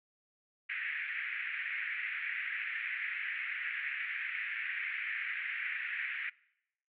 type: band-pass noise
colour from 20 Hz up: pink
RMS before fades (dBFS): -38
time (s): 0.69-6.3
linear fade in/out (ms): 10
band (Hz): 1700 to 2400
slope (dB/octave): 48
effects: noise-tail reverb RT60 0.8 s tail -23 dB re dry